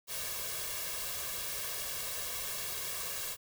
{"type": "noise with comb filter", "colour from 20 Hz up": "white", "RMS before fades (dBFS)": -38, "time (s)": [0.07, 3.37], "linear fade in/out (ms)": 50, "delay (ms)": 1.8, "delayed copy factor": 0.75, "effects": []}